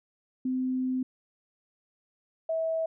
sine tone pair in turn, 257.1 / 648.6 Hz, C4 / E5, -30 / -28 cents, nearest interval octave + major third, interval 1602 cents, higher second, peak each -26 dBFS, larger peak neither, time 0.45-1.03 / 2.49-2.86 s, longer first, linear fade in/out 5 ms, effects none

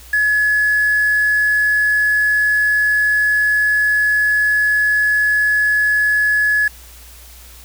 sine tone with quantisation, 1700 Hz, G#6, 40 cents sharp, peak -12 dBFS, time 0.13-6.68 s, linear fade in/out 5 ms, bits 5, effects added 60 Hz sine -40 dBFS peak until 7.64 s + white hiss -42 dBFS RMS until 7.64 s

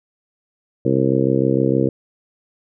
harmonic tone, 66.5 Hz, C2, 29 cents sharp, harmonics 2 / 3 / 4 / 5 / 6 / 7 / 8, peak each -21 / -23 / -21 / -20 / -24 / -21 / -26 dBFS, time 0.85-1.89 s, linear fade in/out 5 ms, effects none

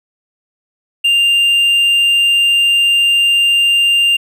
triangle tone, 2794 Hz, F7, in tune, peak -7 dBFS, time 1.04-4.17 s, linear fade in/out 10 ms, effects none

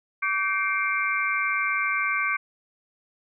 sine tone cluster, 1155 / 1551 / 2128 / 2336 Hz, D6 / G6 / C7 / D7, -29 / -19 / +29 / -10 cents, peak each -28 dBFS, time 0.22-2.37 s, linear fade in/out 10 ms, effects none

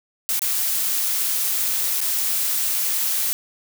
blue noise with dropouts, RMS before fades -22 dBFS, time 0.29-3.33 s, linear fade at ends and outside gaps 0 ms, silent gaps 0.393-0.419 / 2.005-2.014 s, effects none

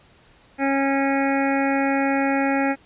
harmonic tone, 274.1 Hz, C#4, 19 cents flat, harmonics 1 / 2 / 3 / 5 / 6 / 7 / 8 / 9, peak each -21 / -26 / -25 / -32 / -31 / -31 / -32 / -33 dBFS, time 0.58-2.76 s, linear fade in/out 50 ms, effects pink hiss -54 dBFS RMS until 2.85 s + resampled to 8000 Hz

